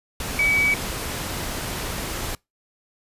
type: tone in noise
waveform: sine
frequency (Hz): 2278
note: C#7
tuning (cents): +47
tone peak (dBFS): -17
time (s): 0.39-0.74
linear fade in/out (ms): 2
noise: pink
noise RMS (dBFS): -29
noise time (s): 0.2-2.35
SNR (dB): +9
effects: noise-tail reverb RT60 0.2 s tail -25 dB re dry + resampled to 32000 Hz